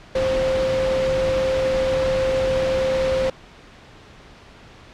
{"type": "tone in noise", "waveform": "sine", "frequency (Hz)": 525, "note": "C5", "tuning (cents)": 6, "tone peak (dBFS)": -18, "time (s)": [0.15, 3.3], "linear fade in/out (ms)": 5, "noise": "pink", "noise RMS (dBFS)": -27, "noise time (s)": [0.15, 3.3], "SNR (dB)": 6, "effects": ["pink hiss -45 dBFS RMS until 4.93 s", "low-pass 4000 Hz 12 dB/octave"]}